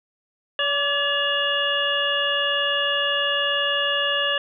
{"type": "harmonic tone with a mistuned harmonic", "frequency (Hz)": 569, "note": "C#5", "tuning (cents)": 45, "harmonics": [1, 2, 3, 5, 6], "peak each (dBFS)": [-27, -29, -25, -23, -31], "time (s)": [0.59, 4.38], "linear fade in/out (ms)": 2, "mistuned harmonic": 2, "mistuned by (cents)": 39, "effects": []}